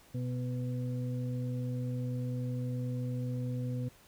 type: harmonic tone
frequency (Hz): 124.6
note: B2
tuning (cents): +16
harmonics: 1 / 2 / 4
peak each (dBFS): -33 / -39 / -45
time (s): 0.14-3.89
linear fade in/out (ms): 10
effects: pink hiss -60 dBFS RMS until 4.07 s